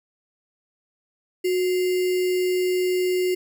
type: tone with sample-and-hold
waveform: sine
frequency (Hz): 365.8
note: F#4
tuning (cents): -20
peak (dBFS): -19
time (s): 1.44-3.35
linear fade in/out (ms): 10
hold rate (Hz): 2450
effects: none